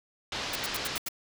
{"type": "low-pass noise", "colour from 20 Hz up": "white", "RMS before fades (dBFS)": -35, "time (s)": [0.32, 0.98], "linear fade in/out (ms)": 2, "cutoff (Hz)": 5000, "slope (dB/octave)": 24}
{"type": "noise bursts", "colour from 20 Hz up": "white", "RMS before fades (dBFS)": -33, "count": 6, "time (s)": [0.53, 1.087], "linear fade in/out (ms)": 5, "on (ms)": 27, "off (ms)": 79}
{"effects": []}